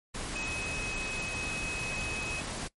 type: tone in noise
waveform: sine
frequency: 2547 Hz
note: D#7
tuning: 40 cents sharp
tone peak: -35 dBFS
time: 0.35-2.41 s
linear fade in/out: 10 ms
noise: pink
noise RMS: -37 dBFS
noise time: 0.14-2.68 s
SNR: -1 dB
effects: noise-tail reverb RT60 0.1 s tail -19 dB re dry + MP3 48 kbps